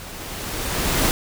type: noise with level ramp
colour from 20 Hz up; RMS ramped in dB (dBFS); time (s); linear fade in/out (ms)
pink; -37 to -18; 0-1.11; 0
effects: none